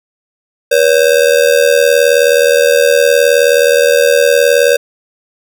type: ring-modulated tone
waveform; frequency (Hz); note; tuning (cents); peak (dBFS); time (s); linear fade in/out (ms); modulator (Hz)
square; 523.3; C5; 0; -4; 0.71-4.77; 10; 39.6
effects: none